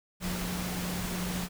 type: tone in noise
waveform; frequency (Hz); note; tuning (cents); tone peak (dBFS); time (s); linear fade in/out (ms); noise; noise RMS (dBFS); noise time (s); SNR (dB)
sine; 180; F#3; -47; -34; 0.2-1.49; 50; pink; -36; 0.2-1.49; -1
effects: none